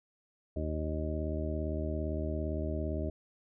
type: harmonic tone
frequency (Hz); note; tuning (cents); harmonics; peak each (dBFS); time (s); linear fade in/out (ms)
77.6; D#2; -4; 1 / 2 / 3 / 4 / 5 / 7 / 8; -34 / -42 / -41 / -40 / -42 / -47 / -40; 0.56-3.1; 5
effects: none